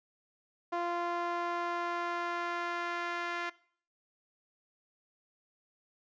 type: tone with band-pass filter sweep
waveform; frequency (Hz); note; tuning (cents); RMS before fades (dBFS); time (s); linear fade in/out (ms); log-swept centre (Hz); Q
sawtooth; 346.3; F4; -15; -35; 0.72-3.5; 10; 880 to 1700; 1.4
effects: noise-tail reverb RT60 0.5 s tail -20 dB re dry + resampled to 16000 Hz